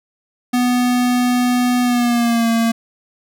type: tone with pitch glide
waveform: square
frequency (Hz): 246.9 to 229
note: B3 to A#3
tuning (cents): 0 to -31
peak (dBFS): -14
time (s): 0.53-2.72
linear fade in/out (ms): 10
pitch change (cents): -131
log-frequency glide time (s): 1.82-2.49
effects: none